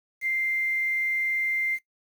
sine tone with quantisation, 2093 Hz, C7, in tune, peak -24 dBFS, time 0.21-1.79 s, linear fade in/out 50 ms, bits 8, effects noise-tail reverb RT60 0.1 s tail -17 dB re dry

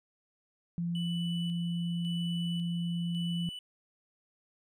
sine tone, 171.4 Hz, F3, 32 cents flat, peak -30 dBFS, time 0.78-3.49 s, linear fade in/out 0 ms
triangle tone with tremolo, 2974 Hz, F#7, 8 cents sharp, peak -38 dBFS, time 0.95-3.59 s, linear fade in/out 2 ms, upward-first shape square, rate 0.91 Hz, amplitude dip 50%
effects none

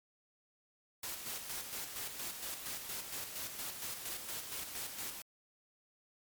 white noise with tremolo, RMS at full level -41 dBFS, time 1.03-5.22 s, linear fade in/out 5 ms, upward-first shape square, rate 4.3 Hz, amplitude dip 45%, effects MP3 96 kbps

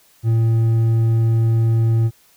triangle tone with hard clipping, 113.6 Hz, A#2, 44 cents flat, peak -14 dBFS, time 0.23-2.11 s, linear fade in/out 50 ms, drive 7 dB, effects white hiss -54 dBFS RMS until 2.36 s

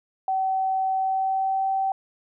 sine tone with pitch glide, 763 to 771.9 Hz, G5 to G5, -47 to -27 cents, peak -21 dBFS, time 0.28-1.92 s, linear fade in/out 2 ms, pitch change +20 cents, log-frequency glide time 0.94-1.7 s, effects none

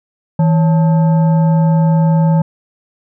sine tone with frequency modulation, 162.6 Hz, E3, 23 cents flat, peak -8 dBFS, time 0.39-2.42 s, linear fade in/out 5 ms, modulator 718 Hz, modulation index 0.4, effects none

